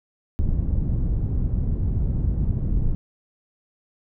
pink low-pass noise, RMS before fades -22 dBFS, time 0.39-2.95 s, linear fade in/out 0 ms, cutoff 140 Hz, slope 12 dB/octave, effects none

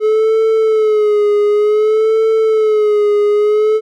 triangle tone with vibrato, 428.4 Hz, A4, 46 cents flat, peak -7 dBFS, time 0-3.81 s, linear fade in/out 50 ms, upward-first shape sine, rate 0.55 Hz, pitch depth 60 cents each way, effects none

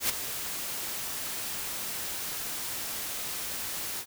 white noise with ADSR envelope, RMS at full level -25 dBFS, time 0-4.06 s, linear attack 94 ms, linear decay 8 ms, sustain -10 dB, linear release 71 ms, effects none

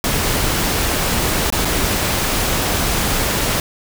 pink noise with dropouts, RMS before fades -18 dBFS, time 0.04-3.6 s, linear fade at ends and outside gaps 1 ms, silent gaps 1.502-1.524 / 1.649-1.653 s, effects none

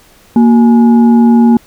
sine tone with frequency modulation, 233.1 Hz, A#3, in tune, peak -3 dBFS, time 0.36-1.57 s, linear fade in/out 2 ms, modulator 608 Hz, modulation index 0.39, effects pink hiss -44 dBFS RMS until 1.66 s

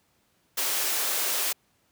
white high-pass noise, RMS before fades -27 dBFS, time 0.57-1.53 s, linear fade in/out 10 ms, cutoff 310 Hz, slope 24 dB/octave, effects pink hiss -68 dBFS RMS until 1.91 s + high-pass 80 Hz 12 dB/octave

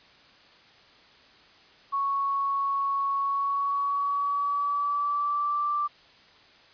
sine tone with pitch glide, 1108.7 to 1174.6 Hz, C#6 to D6, 0 to 0 cents, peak -24 dBFS, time 1.92-5.88 s, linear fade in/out 20 ms, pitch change +100 cents, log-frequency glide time 3.18-5.72 s, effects white hiss -55 dBFS RMS until 6.73 s + resampled to 11025 Hz

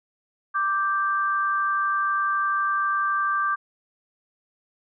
sine tone pair together, 1174.7 / 1572 Hz, D6 / G6, 0 / +4 cents, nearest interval perfect fourth, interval 504 cents, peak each -22 / -26 dBFS, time 0.54-3.56 s, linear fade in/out 20 ms, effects none

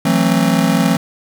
square chord, F# half-diminished seventh, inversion third, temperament just, 166.5 / 185 / 222 / 266.4 Hz, E3 / F#3 / A3 / C4, +18 / 0 / +16 / +31 cents, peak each -18 dBFS, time 0.05-0.97 s, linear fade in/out 5 ms, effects none

